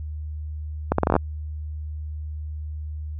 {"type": "accelerating click train", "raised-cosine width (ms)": 1, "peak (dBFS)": -4, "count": 9, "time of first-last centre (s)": [0.92, 1.164], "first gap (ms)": 64, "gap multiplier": 0.77, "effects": ["added 76 Hz sine -29 dBFS peak until 3.19 s"]}